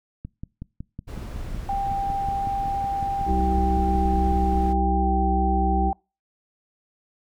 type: click train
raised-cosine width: 5 ms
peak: -21 dBFS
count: 23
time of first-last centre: 0.25-4.324 s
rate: 5.4 Hz
type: noise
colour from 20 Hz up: brown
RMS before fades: -33 dBFS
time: 1.07-4.74 s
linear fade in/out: 20 ms
type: tone with pitch glide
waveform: sine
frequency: 792 to 781.1 Hz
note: G5 to G5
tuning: +18 to -6 cents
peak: -23 dBFS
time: 1.69-5.93 s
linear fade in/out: 2 ms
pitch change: -24 cents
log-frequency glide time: 5.01-5.07 s
type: harmonic tone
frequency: 64.1 Hz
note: C2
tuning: 35 cents flat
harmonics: 1 / 3 / 5 / 6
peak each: -22 / -27 / -29 / -30 dBFS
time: 3.25-5.93 s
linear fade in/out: 50 ms
effects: noise-tail reverb RT60 0.3 s tail -25 dB re dry